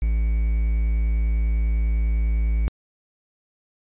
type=tone with quantisation; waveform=triangle; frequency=55 Hz; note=A1; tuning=in tune; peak=-16 dBFS; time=0.02-2.68 s; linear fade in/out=0 ms; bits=7; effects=resampled to 8000 Hz